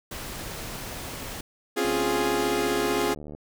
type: noise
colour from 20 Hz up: pink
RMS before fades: -36 dBFS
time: 0.11-1.41 s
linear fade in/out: 5 ms
type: chord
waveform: sawtooth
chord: Db major seventh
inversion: third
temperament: equal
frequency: 261.6 / 277.2 / 349.2 / 415.3 Hz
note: C4 / Db4 / F4 / Ab4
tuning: 0 / 0 / 0 / 0 cents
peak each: -28 / -28 / -24 / -22 dBFS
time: 1.76-3.15 s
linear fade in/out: 20 ms
type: click train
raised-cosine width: 2 ms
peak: -27 dBFS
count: 113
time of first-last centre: 1.85-3.349 s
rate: 74.7 Hz
effects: none

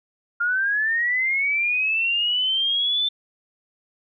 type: linear sweep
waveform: sine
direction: up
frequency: 1396.9 to 3552 Hz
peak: -19 dBFS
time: 0.4-3.09 s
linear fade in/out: 10 ms
effects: none

